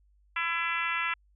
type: harmonic tone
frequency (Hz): 335.6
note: E4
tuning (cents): +31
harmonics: 3 / 4 / 5 / 6 / 7 / 8 / 9 / 10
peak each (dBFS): -37 / -33 / -36 / -34 / -35 / -35 / -46 / -46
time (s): 0.36-1.14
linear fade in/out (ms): 5
effects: added 50 Hz sine -61 dBFS peak until 1.35 s